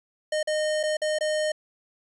square tone with dropouts, 614 Hz, D#5, 23 cents flat, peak -24 dBFS, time 0.32-1.52 s, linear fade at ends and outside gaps 5 ms, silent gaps 0.43-0.473 / 0.831-0.835 / 0.97-1.017 / 1.187-1.208 s, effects resampled to 24000 Hz

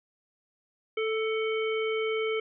harmonic tone with a mistuned harmonic, 440 Hz, A4, in tune, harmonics 1 / 3 / 5 / 7, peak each -27 / -38 / -35 / -40 dBFS, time 0.97-2.4 s, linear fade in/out 5 ms, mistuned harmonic 5, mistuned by +24 cents, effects none

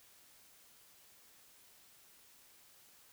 silence, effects white hiss -63 dBFS RMS until 3.12 s

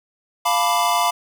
square chord, B half-diminished seventh, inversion second, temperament equal, 698.5 / 880 / 987.8 / 1174.7 Hz, F5 / A5 / B5 / D6, 0 / 0 / 0 / 0 cents, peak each -22 / -26 / -21 / -24 dBFS, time 0.45-1.11 s, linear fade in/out 10 ms, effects none

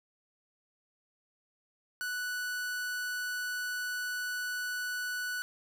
45% pulse tone, 1481 Hz, F#6, 1 cent sharp, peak -33 dBFS, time 2.01-5.42 s, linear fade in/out 0 ms, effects none

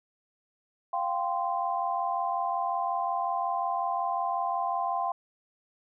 sine chord, F suspended second, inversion none, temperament equal with one note detuned, 698.5 / 784 / 1039.9 Hz, F5 / G5 / C6, 0 / 0 / -11 cents, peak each -31 dBFS, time 0.93-5.12 s, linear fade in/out 5 ms, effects none

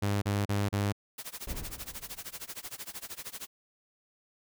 sawtooth tone bursts, 101.3 Hz, G#2, 43 cents flat, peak -23 dBFS, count 4, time 0.02-0.925 s, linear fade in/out 10 ms, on 200 ms, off 35 ms
white noise with tremolo, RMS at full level -39 dBFS, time 1.18-3.47 s, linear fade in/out 5 ms, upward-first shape sine, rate 13 Hz, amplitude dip 95%
brown noise with exponential decay, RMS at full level -35 dBFS, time 1.47-2.58 s, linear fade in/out 5 ms, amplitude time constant 240 ms
effects none

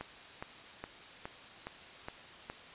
click train, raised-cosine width 0.5 ms, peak -25 dBFS, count 7, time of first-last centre 0.01-2.5 s, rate 2.41 Hz, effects white hiss -51 dBFS RMS until 2.74 s + resampled to 8000 Hz

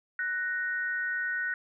sine tone pair together, 1487.7 / 1864.7 Hz, F#6 / A#6, +9 / 0 cents, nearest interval major third, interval 391 cents, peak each -30 / -33 dBFS, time 0.19-1.54 s, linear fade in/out 2 ms, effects none

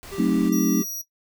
pink noise, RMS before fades -41 dBFS, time 0.03-0.49 s, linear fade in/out 0 ms
square tone with vibrato, 392 Hz, G4, in tune, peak -32 dBFS, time 0.11-0.84 s, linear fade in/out 20 ms, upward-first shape triangle, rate 8 Hz, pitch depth 9 cents each way
sine chord, F# diminished seventh, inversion none, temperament equal with one note detuned, 185 / 220 / 264.1 / 311.1 Hz, F#3 / A3 / C4 / Eb4, 0 / 0 / +16 / 0 cents, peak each -23 dBFS, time 0.18-0.82 s, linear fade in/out 10 ms
sawtooth tone, 5760 Hz, F#8, 47 cents flat, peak -25 dBFS, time 0.52-1.02 s, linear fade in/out 10 ms
effects noise-tail reverb RT60 0.1 s tail -17 dB re dry

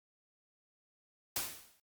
white noise with exponential decay, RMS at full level -33 dBFS, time 1.36-1.8 s, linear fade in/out 2 ms, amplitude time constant 95 ms, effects Opus 48 kbps

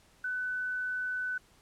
sine tone, 1500 Hz, F#6, 23 cents sharp, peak -31 dBFS, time 0.24-1.38 s, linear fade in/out 5 ms, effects pink hiss -63 dBFS RMS until 1.61 s + low-pass 11000 Hz 12 dB/octave

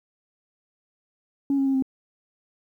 sine tone with pitch steps, 277.6 / 272.2 / 269.8 / 264.2 Hz, C#4 / C#4 / C#4 / C4, +3 / -31 / -47 / +17 cents, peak -18 dBFS, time 1.5-1.824 s, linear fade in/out 2 ms, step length 81 ms, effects tanh soft clip ceiling -16 dBFS + 10-bit

